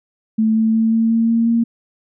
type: tone with pitch steps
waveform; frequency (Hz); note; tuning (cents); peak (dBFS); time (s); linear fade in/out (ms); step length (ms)
sine; 220 / 221.9 / 223.8 / 225.8 / 227.8 / 229.7 / 231.7; A3 / A3 / A3 / A3 / A#3 / A#3 / A#3; 0 / +15 / +30 / +45 / -40 / -25 / -10; -12; 0.38-1.64; 10; 180
effects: none